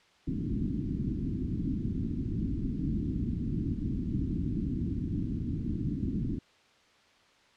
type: low-pass noise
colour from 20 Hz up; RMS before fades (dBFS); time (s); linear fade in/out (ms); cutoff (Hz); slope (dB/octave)
white; -32; 0.27-6.39; 5; 300; 48
effects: white hiss -62 dBFS RMS until 7.56 s + low-pass 4000 Hz 12 dB/octave